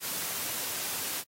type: noise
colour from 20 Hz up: white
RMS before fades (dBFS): -34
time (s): 0-1.24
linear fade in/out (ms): 50
effects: high-pass 100 Hz 12 dB/octave + AAC 48 kbps